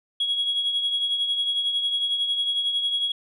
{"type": "tone with tremolo", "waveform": "sine", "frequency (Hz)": 3322, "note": "G#7", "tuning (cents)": 0, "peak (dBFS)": -18, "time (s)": [0.2, 3.12], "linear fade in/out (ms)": 5, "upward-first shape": "triangle", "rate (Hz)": 11, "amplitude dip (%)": 60, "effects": ["tanh soft clip ceiling -17 dBFS"]}